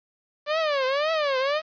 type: tone with vibrato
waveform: sawtooth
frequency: 579 Hz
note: D5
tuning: 25 cents flat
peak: -18 dBFS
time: 0.46-1.62 s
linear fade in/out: 50 ms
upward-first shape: triangle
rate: 1.9 Hz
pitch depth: 220 cents each way
effects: resampled to 11025 Hz + 8-bit